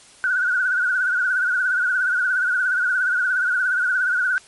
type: tone with vibrato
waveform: sine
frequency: 1480 Hz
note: F#6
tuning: in tune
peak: -17 dBFS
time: 0.24-4.38 s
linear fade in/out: 0 ms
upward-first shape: triangle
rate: 17 Hz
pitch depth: 94 cents each way
effects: white hiss -48 dBFS RMS until 4.47 s + MP3 48 kbps